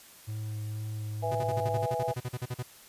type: tone with vibrato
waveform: triangle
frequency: 107.4 Hz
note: A2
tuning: 41 cents flat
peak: -31 dBFS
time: 0.27-1.86 s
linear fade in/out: 20 ms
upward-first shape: sine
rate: 2.1 Hz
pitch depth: 13 cents each way
type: harmonic tone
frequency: 164.81 Hz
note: E3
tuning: in tune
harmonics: 3 / 4 / 5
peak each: -33 / -33 / -33 dBFS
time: 1.22-2.14 s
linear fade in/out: 20 ms
type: tone bursts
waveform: 45% pulse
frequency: 124.3 Hz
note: B2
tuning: 12 cents sharp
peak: -31 dBFS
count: 16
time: 1.31-2.629 s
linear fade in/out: 10 ms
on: 44 ms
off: 41 ms
effects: white hiss -53 dBFS RMS until 2.88 s + resampled to 32000 Hz